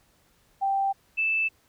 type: tone pair in turn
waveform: sine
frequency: 784 / 2637 Hz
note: G5 / E7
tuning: 0 / 0 cents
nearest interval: octave + major sixth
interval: 2100 cents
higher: second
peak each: -22 dBFS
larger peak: neither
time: 0.61-0.93 / 1.17-1.49 s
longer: neither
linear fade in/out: 20 ms
effects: pink hiss -64 dBFS RMS until 1.68 s